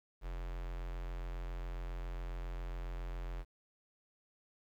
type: tone with notch filter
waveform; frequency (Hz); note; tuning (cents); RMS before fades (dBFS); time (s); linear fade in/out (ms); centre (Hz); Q
square; 43.65; F1; 0; -41; 0.21-3.45; 50; 190; 0.83
effects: low-pass 3000 Hz 12 dB/octave + 11-bit